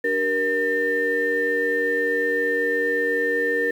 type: tone cluster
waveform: sine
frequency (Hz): 293.9 / 385.6 / 471 / 1802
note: D4 / G4 / A#4 / A6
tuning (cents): +1 / -28 / +18 / +41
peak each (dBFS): -30 / -31 / -22 / -22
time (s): 0.04-3.71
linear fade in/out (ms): 5
effects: tanh soft clip ceiling -11 dBFS + 8-bit